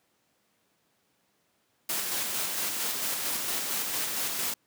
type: noise with tremolo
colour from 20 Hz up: white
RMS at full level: -30 dBFS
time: 1.89-4.54 s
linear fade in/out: 5 ms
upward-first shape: square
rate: 4.4 Hz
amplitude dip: 25%
effects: pink hiss -71 dBFS RMS until 4.66 s + high-pass 150 Hz 12 dB/octave